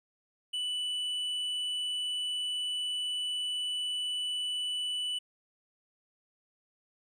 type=tone with hard clipping; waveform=sine; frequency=2974 Hz; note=F#7; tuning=8 cents sharp; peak=-32 dBFS; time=0.53-5.19 s; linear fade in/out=10 ms; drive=4 dB; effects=none